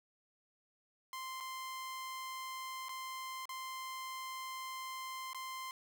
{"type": "tone with dropouts", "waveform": "sawtooth", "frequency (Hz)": 1044, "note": "C6", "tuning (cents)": -4, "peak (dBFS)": -38, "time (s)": [1.13, 5.71], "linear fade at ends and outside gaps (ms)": 1, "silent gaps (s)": [[1.403, 1.407], [2.885, 2.892], [3.455, 3.492], [5.332, 5.346]], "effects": []}